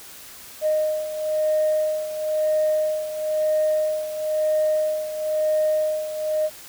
sine beating tone pair, 617 / 618 Hz, D#5 / D#5, -15 / -12 cents, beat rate 1 Hz, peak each -20 / -25 dBFS, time 0.61-6.5 s, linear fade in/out 50 ms, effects tanh soft clip ceiling -13 dBFS + white hiss -42 dBFS RMS until 6.68 s

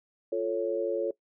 sine chord, F augmented, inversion none, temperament equal, 349.2 / 440 / 554.4 Hz, F4 / A4 / C#5, 0 / 0 / 0 cents, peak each -32 / -30 / -30 dBFS, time 0.32-1.11 s, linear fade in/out 5 ms, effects noise-tail reverb RT60 0.1 s tail -19 dB re dry

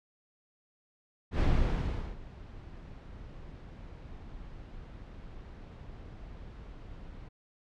brown noise with ADSR envelope, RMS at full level -25 dBFS, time 1.31-7.29 s, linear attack 89 ms, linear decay 760 ms, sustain -21 dB, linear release 12 ms, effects low-pass 4000 Hz 12 dB/octave

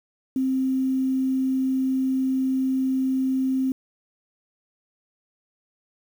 sine tone with quantisation, 262.7 Hz, C4, 7 cents sharp, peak -20 dBFS, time 0.36-3.72 s, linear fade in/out 2 ms, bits 8, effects none

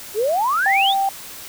sine exponential sweep, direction up, 392 to 3875 Hz, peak -16 dBFS, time 0.14-0.95 s, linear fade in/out 50 ms
sine tone, 783 Hz, G5, 2 cents flat, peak -16 dBFS, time 0.66-1.09 s, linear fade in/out 2 ms
effects white hiss -36 dBFS RMS until 1.48 s

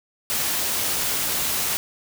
white noise, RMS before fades -24 dBFS, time 0.3-1.77 s, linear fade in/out 0 ms, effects none

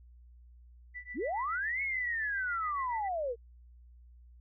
sine tone with tremolo, 1975.5 Hz, B6, in tune, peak -38 dBFS, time 0.94-3.09 s, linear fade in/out 20 ms, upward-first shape triangle, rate 7.1 Hz, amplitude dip 100%
sine linear two-way sweep, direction up then down, 189.7 to 2217 to 442.5 Hz, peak -31 dBFS, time 1.14-3.36 s, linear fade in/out 50 ms, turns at 1.82 s
effects added 60 Hz sine -53 dBFS peak until 4.4 s

